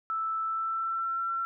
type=tone with pitch glide; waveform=sine; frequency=1318.5 to 1352.4 Hz; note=E6 to E6; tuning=0 to +44 cents; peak=-28 dBFS; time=0.1-1.45 s; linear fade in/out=0 ms; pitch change=+44 cents; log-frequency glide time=0.43-1.18 s; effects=none